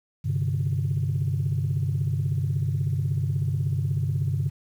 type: chord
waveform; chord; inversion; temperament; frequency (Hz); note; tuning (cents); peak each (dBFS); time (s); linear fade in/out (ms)
sine; G suspended fourth; none; just; 98 / 130.67 / 147; G2 / C3 / D3; 0 / -2 / +2; -26; 0.24-4.5; 20
effects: tanh soft clip ceiling -16 dBFS + 9-bit